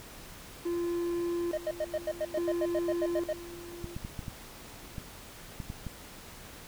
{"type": "tone with tremolo", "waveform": "triangle", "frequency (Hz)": 344.8, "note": "F4", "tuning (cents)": -22, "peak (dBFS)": -27, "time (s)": [0.65, 3.96], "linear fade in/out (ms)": 10, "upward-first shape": "square", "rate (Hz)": 0.58, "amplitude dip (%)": 80}
{"type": "tone bursts", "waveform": "triangle", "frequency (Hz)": 617, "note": "D#5", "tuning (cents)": -15, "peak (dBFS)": -26, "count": 14, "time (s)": [1.53, 3.331], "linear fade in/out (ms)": 5, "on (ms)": 46, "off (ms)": 89}
{"type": "clicks", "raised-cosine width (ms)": 5, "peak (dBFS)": -25, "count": 9, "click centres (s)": [3.843, 3.965, 4.049, 4.192, 4.282, 4.982, 5.602, 5.701, 5.867]}
{"effects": ["pink hiss -48 dBFS RMS until 6.67 s"]}